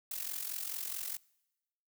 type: noise with amplitude modulation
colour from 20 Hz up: blue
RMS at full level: -36 dBFS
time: 0.11-1.17 s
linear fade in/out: 5 ms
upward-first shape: sine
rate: 44.6 Hz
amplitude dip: 75%
effects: noise-tail reverb RT60 1.0 s tail -25 dB re dry